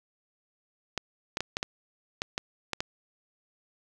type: clicks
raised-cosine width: 0.2 ms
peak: -12 dBFS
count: 9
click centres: 0.977 / 1.371 / 1.406 / 1.569 / 1.629 / 2.219 / 2.379 / 2.733 / 2.805 s
effects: none